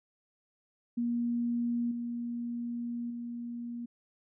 sine tone with level steps, 237.6 Hz, A#3, 33 cents sharp, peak -28 / -33 / -36 dBFS, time 0.97-3.86 s, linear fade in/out 10 ms, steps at 1.91 / 3.1 s, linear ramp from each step 5 ms, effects none

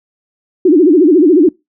sine tone with vibrato, 329.6 Hz, E4, in tune, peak -4 dBFS, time 0.65-1.49 s, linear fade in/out 5 ms, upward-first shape sine, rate 14 Hz, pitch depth 240 cents each way, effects noise-tail reverb RT60 0.2 s tail -24 dB re dry

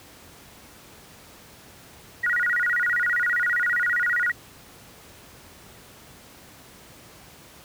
sine tone with vibrato, 1661.2 Hz, G#6, in tune, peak -20 dBFS, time 2.23-4.32 s, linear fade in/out 10 ms, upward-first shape square, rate 15 Hz, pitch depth 240 cents each way, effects pink hiss -48 dBFS RMS until 7.64 s + high-pass 60 Hz 12 dB/octave

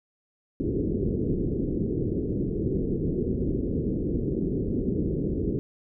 white low-pass noise, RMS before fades -27 dBFS, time 0.6-5.59 s, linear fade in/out 0 ms, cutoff 420 Hz, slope 48 dB/octave, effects none

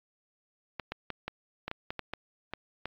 clicks, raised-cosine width 0.3 ms, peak -18 dBFS, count 11, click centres 0.797 / 0.92 / 1.103 / 1.28 / 1.68 / 1.714 / 1.905 / 1.993 / 2.136 / 2.536 / 2.856 s, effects low-pass 4000 Hz 12 dB/octave + AAC 64 kbps

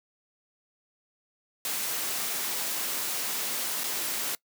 white noise with dropouts, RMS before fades -31 dBFS, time 1.65-4.35 s, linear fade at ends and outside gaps 1 ms, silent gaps 3.836-3.84 s, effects noise-tail reverb RT60 0.1 s tail -23 dB re dry + high-pass 200 Hz 12 dB/octave

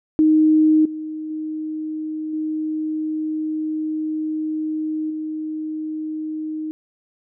sine tone with level steps, 311.1 Hz, D#4, in tune, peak -11 / -26 / -24 / -21 / -24 dBFS, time 0.19-6.71 s, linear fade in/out 0 ms, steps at 0.85 / 1.3 / 2.33 / 5.1 s, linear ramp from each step 5 ms, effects none

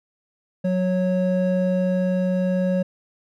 triangle tone pair together, 183.8 / 550.8 Hz, F#3 / C#5, -11 / -11 cents, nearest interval octave + perfect fifth, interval 1900 cents, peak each -18 / -21 dBFS, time 0.64-2.83 s, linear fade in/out 10 ms, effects none

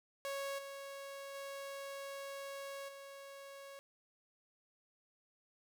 sawtooth tone with level steps, 553 Hz, C#5, 4 cents flat, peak -35 / -42 / -40 / -46 dBFS, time 0.25-3.79 s, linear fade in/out 0 ms, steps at 0.58 / 1.34 / 2.88 s, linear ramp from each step 10 ms, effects none

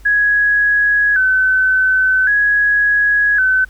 sine tone with vibrato, 1592 Hz, G6, 26 cents sharp, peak -10 dBFS, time 0.05-3.65 s, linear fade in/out 10 ms, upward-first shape square, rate 0.45 Hz, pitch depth 80 cents each way, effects added 50 Hz sine -37 dBFS peak until 3.69 s + pink hiss -50 dBFS RMS until 3.69 s

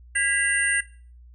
sine tone cluster, 1633 / 1973 / 2760 / 8850 Hz, G#6 / B6 / F7 / C#9, -30 / -2 / -21 / -4 cents, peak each -24 / -25 / -30 / -26 dBFS, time 0.15-0.81 s, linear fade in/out 10 ms, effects noise-tail reverb RT60 0.4 s tail -17 dB re dry + added 60 Hz sine -45 dBFS peak until 1.34 s

